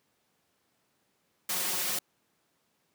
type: noise with comb filter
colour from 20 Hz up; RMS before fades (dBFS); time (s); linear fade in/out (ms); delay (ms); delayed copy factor
white; -31; 1.49-1.99; 5; 5.5; +1
effects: pink hiss -73 dBFS RMS until 2.94 s + high-pass 150 Hz 12 dB/octave